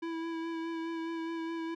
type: tone with vibrato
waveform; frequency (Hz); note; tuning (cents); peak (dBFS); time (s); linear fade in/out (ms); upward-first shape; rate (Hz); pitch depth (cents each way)
square; 329.6; E4; 0; -35; 0.02-1.75; 10; sine; 4.8; 18
effects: low-pass 3000 Hz 12 dB/octave